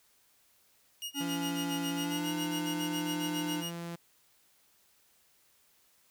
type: tone with tremolo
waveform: sawtooth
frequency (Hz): 2867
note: F7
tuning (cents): +45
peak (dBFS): -32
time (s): 1.02-3.71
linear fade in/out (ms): 0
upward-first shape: sine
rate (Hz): 7.3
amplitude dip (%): 95
type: tone with pitch glide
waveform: square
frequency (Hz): 282.2 to 300.7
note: C#4 to D4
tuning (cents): +31 to +41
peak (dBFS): -34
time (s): 1.14-3.64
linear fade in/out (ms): 50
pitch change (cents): +110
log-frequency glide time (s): 1.94-2.32
type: tone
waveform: sawtooth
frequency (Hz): 170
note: F3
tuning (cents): -46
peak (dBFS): -34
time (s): 1.2-3.96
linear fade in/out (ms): 10
effects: white hiss -67 dBFS RMS until 6.1 s